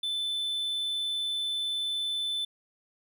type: tone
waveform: triangle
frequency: 3519 Hz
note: A7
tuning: in tune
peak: -27 dBFS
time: 0.03-2.45 s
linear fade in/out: 5 ms
effects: none